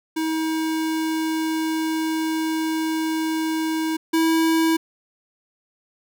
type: tone pair in turn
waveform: square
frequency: 318.9 / 324.7 Hz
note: D#4 / E4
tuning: +43 / -26 cents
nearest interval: unison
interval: 31 cents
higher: second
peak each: -22 / -17 dBFS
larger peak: second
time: 0.16-3.97 / 4.13-4.77 s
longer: first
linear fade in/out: 10 ms
effects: none